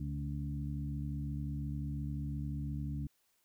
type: harmonic tone with a mistuned harmonic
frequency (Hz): 71.4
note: D2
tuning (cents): -48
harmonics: 1 / 2 / 3 / 4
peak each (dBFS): -40 / -38 / -45 / -45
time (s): 0-3.07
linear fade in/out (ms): 5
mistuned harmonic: 3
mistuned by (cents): +23
effects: white hiss -75 dBFS RMS until 3.44 s